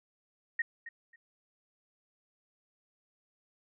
sine tone with echo, 1864.7 Hz, A#6, in tune, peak -27 dBFS, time 0.59-0.62 s, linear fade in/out 5 ms, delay 270 ms, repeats 2, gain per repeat -14 dB, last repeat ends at 1.16 s, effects none

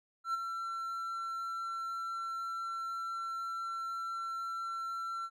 triangle tone with ADSR envelope, 1351 Hz, E6, 42 cents sharp, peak -27 dBFS, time 0.24-5.3 s, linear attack 100 ms, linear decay 18 ms, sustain -7 dB, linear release 54 ms, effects none

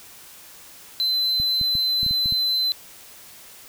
triangle tone, 4052 Hz, B7, 44 cents sharp, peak -18 dBFS, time 1-2.72 s, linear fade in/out 0 ms
clicks, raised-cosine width 5 ms, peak -20 dBFS, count 8, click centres 1.4 / 1.613 / 1.753 / 2.031 / 2.064 / 2.11 / 2.259 / 2.324 s
effects white hiss -45 dBFS RMS until 3.68 s

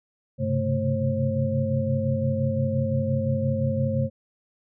sine tone cluster, 99.2 / 130.7 / 136.5 / 221.3 / 535 Hz, G2 / C3 / C#3 / A3 / C5, +21 / -1 / -26 / +10 / +38 cents, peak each -28 dBFS, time 0.38-4.1 s, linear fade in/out 50 ms, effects none

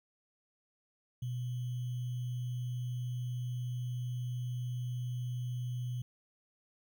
sine tone with sample-and-hold, 123.47 Hz, B2, in tune, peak -34 dBFS, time 1.22-6.02 s, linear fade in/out 5 ms, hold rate 3150 Hz, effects none

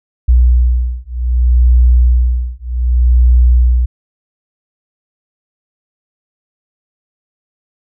sine beating tone pair, 60.7 / 61.35 Hz, B1 / B1, -29 / -11 cents, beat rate 0.65 Hz, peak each -10 dBFS, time 0.28-3.86 s, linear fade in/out 10 ms, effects none

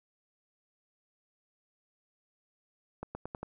accelerating click train, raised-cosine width 1 ms, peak -24 dBFS, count 5, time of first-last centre 3.03-3.43 s, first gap 120 ms, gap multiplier 0.88, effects none

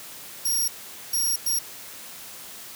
10% pulse tone bursts at uneven times, 5610 Hz, F8, 7 cents sharp, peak -16 dBFS, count 3, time 0.45-0.68 / 1.13-1.36 / 1.46-1.59 s, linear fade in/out 5 ms, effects white hiss -41 dBFS RMS until 2.75 s + high-pass 80 Hz 12 dB/octave

